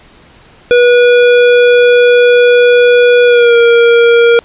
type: tone with pitch glide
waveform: square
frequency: 486.3 to 469.7 Hz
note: B4 to A#4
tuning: -27 to +13 cents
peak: -4 dBFS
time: 0.71-4.39 s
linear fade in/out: 0 ms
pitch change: -60 cents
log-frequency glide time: 3.25-3.56 s
effects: pink hiss -41 dBFS RMS until 4.44 s + resampled to 8000 Hz